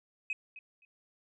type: tone with echo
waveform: sine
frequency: 2534 Hz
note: D#7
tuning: 31 cents sharp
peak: -30 dBFS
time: 0.3-0.33 s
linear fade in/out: 2 ms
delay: 260 ms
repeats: 2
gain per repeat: -15 dB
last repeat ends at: 0.85 s
effects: tanh soft clip ceiling -27 dBFS